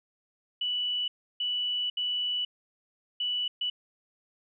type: tone bursts at uneven times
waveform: sine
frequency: 2960 Hz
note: F#7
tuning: in tune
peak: -27 dBFS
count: 5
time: 0.61-1.08 / 1.4-1.9 / 1.97-2.45 / 3.2-3.48 / 3.61-3.7 s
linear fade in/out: 5 ms
effects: none